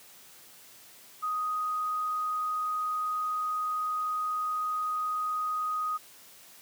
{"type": "tone", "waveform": "sine", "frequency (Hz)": 1248, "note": "D#6", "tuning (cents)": 5, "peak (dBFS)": -28, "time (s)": [1.22, 5.98], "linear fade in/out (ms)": 20, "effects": ["white hiss -53 dBFS RMS until 6.61 s", "high-pass 100 Hz 12 dB/octave"]}